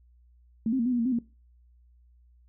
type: tone with pitch steps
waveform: sine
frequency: 224 / 264.3 / 231.3 / 253.4 / 241.9 / 229.8 / 259.9 / 234.1 Hz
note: A3 / C4 / A#3 / B3 / B3 / A#3 / C4 / A#3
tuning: +31 / +18 / -13 / +45 / -36 / -25 / -11 / +8 cents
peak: -23 dBFS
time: 0.66-1.188 s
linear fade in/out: 2 ms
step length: 66 ms
effects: noise-tail reverb RT60 0.3 s tail -20 dB re dry + added 60 Hz sine -56 dBFS peak until 2.48 s